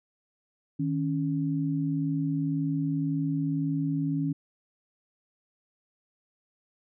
sine tone pair together, 155.91 / 277.8 Hz, D#3 / C#4, +4 / +4 cents, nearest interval minor seventh, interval 1000 cents, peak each -28 dBFS, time 0.79-4.33 s, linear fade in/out 10 ms, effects none

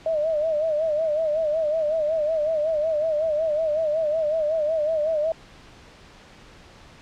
sine tone with vibrato, 622.3 Hz, D#5, in tune, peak -20 dBFS, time 0.06-5.32 s, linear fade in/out 2 ms, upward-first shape sine, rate 5.4 Hz, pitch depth 88 cents each way, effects pink hiss -48 dBFS RMS until 7.01 s + low-pass 5000 Hz 12 dB/octave

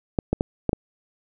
clicks, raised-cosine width 2 ms, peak -7 dBFS, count 5, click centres 0.188 / 0.33 / 0.409 / 0.693 / 0.731 s, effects none

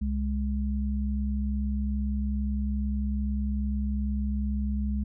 sine tone pair together, 65.5 / 207.9 Hz, C2 / G#3, +2 / +2 cents, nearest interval octave + minor sixth, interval 2000 cents, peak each -27 / -30 dBFS, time 0.01-5.04 s, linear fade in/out 10 ms, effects none

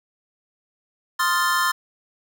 square chord, F dominant seventh, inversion second, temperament equal, 1046.5 / 1244.5 / 1396.9 / 1760 Hz, C6 / Eb6 / F6 / A6, 0 / 0 / 0 / 0 cents, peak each -23 / -27 / -26 / -25 dBFS, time 1.19-1.72 s, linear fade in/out 10 ms, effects none

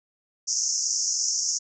pink band-pass noise, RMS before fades -26 dBFS, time 0.47-1.59 s, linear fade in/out 20 ms, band 5300 to 6900 Hz, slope 96 dB/octave, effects none

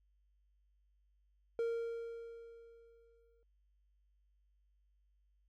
triangle tone with exponential decay, 463.1 Hz, A#4, 11 cents flat, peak -30 dBFS, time 1.59-3.43 s, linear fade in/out 1 ms, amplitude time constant 400 ms, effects added 50 Hz sine -70 dBFS peak until 5.48 s

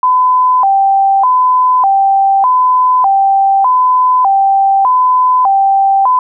sine tone with vibrato, 889 Hz, A5, 18 cents sharp, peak -6 dBFS, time 0.03-6.19 s, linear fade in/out 2 ms, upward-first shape square, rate 0.83 Hz, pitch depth 220 cents each way, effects none

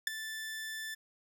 sawtooth tone with ADSR envelope, 1760 Hz, A6, in tune, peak -21 dBFS, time 0.07-0.95 s, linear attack 3 ms, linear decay 10 ms, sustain -14 dB, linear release 13 ms, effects none

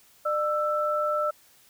sine tone pair together, 600 / 1326.1 Hz, D5 / E6, +37 / +10 cents, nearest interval octave + major second, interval 1373 cents, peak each -26 dBFS, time 0.25-1.31 s, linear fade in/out 10 ms, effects white hiss -58 dBFS RMS until 1.69 s

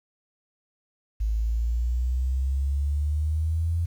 sine exponential sweep, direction up, 53.1 to 85.5 Hz, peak -22 dBFS, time 1.2-3.86 s, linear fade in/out 10 ms, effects 9-bit

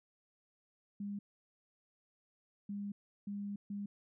sine tone bursts at uneven times, 202.5 Hz, G#3, 43 cents flat, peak -38 dBFS, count 4, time 1-1.19 / 2.69-2.92 / 3.27-3.56 / 3.7-3.86 s, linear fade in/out 5 ms, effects none

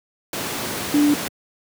sine tone in noise, 292.8 Hz, D4, 5 cents flat, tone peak -13 dBFS, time 0.94-1.14 s, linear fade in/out 2 ms, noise pink, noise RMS -26 dBFS, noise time 0.33-1.28 s, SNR +10 dB, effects high-pass 150 Hz 12 dB/octave

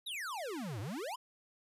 square exponential two-way sweep, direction down then up, 4000 to 94.2 to 1078 Hz, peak -39 dBFS, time 0.06-1.16 s, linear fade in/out 10 ms, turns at 0.8 s, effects resampled to 32000 Hz

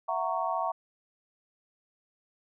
sine chord, F# dominant seventh, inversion third, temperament just, 666 / 740 / 925 / 1110 Hz, E5 / F#5 / A#5 / C#6, +18 / 0 / -14 / +2 cents, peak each -33 dBFS, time 0.08-0.72 s, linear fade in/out 10 ms, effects none

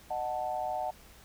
sine chord, D# diminished, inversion none, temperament equal with one note detuned, 615.5 / 740 / 880 Hz, D#5 / F#5 / A5, -19 / 0 / 0 cents, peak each -37 / -33 / -37 dBFS, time 0.1-0.91 s, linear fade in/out 10 ms, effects added 60 Hz sine -60 dBFS peak until 1.24 s + pink hiss -56 dBFS RMS until 1.24 s

